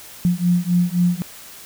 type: beating tone pair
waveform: sine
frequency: 174.61 / 178.41 Hz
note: F3 / F3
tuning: 0 / +37 cents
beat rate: 3.8 Hz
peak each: -18 dBFS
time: 0.25-1.22 s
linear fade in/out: 0 ms
effects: white hiss -40 dBFS RMS until 1.65 s